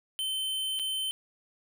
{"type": "tone with dropouts", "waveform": "square", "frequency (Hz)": 3080, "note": "G7", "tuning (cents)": -31, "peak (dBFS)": -30, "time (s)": [0.19, 1.11], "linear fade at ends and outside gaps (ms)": 0, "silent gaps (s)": [0.791, 0.796], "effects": []}